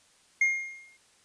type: tone with exponential decay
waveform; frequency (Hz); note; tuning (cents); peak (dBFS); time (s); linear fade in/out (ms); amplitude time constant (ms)
triangle; 2131; C7; +31; -17; 0.41-0.97; 5; 120
effects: white hiss -62 dBFS RMS until 1.24 s + resampled to 22050 Hz